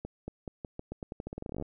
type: accelerating click train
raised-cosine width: 2 ms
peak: -24 dBFS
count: 22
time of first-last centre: 0.05-1.624 s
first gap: 230 ms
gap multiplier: 0.86
effects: none